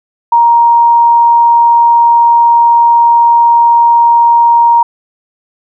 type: tone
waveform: sine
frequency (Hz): 938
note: A#5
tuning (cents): +11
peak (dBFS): -3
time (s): 0.32-4.83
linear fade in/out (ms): 5
effects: none